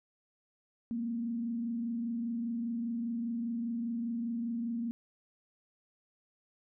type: tone with frequency modulation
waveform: sine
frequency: 233.1 Hz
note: A#3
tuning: in tune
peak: -32 dBFS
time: 0.91-4.91 s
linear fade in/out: 0 ms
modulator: 25 Hz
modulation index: 0.39
effects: none